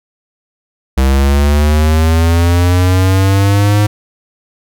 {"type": "linear sweep", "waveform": "square", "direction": "up", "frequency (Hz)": [65.41, 105], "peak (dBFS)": -8, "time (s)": [0.97, 3.87], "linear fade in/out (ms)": 10, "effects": []}